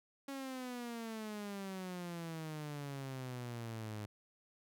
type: exponential sweep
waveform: sawtooth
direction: down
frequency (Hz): 277.3 to 103.83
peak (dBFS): -38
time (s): 0.28-4.06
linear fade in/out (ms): 5
effects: none